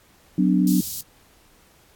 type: chord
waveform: sine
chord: B minor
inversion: second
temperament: equal with one note detuned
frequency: 185 / 252 / 293.7 Hz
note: F#3 / B3 / D4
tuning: 0 / +35 / 0 cents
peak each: -18 / -22 / -21 dBFS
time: 0.38-0.81 s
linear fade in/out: 5 ms
type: band-stop noise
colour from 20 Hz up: white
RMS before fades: -31 dBFS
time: 0.67-1.01 s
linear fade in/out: 2 ms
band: 180 to 4100 Hz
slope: 24 dB/octave
effects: pink hiss -56 dBFS RMS until 1.95 s + AAC 64 kbps